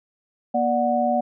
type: tone cluster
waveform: sine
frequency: 238.6 / 588 / 737 Hz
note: A#3 / D5 / F#5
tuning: +41 / +2 / -7 cents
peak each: -24 / -23 / -21 dBFS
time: 0.54-1.21 s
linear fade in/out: 10 ms
effects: none